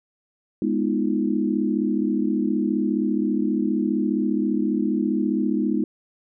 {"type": "chord", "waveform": "sine", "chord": "F half-diminished seventh", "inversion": "first", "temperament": "equal with one note detuned", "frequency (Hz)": [207.7, 246.9, 311.1, 346], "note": ["Ab3", "Cb4", "Eb4", "F4"], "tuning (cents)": [0, 0, 0, -16], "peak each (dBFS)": [-24, -25, -24, -29], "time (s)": [0.62, 5.84], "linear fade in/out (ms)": 2, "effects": []}